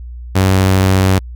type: tone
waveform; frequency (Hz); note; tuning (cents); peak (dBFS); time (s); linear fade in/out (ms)
sawtooth; 94.8; F#2; +43; -5; 0.35-1.19; 10
effects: added 60 Hz sine -26 dBFS peak until 1.35 s